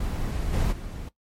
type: noise with level steps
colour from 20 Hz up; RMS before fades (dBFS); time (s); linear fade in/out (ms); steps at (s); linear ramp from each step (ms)
brown; -28 / -23 / -35; 0-1.09; 5; 0.52 / 0.71; 20
effects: noise-tail reverb RT60 0.1 s tail -17 dB re dry + MP3 64 kbps